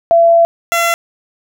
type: tone pair in turn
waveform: sine / 15% pulse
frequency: 674 / 679.1 Hz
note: E5 / F5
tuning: +38 / -49 cents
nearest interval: unison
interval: 13 cents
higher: second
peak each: -5 dBFS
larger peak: neither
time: 0.11-0.45 / 0.72-0.94 s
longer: first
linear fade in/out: 0 ms
effects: none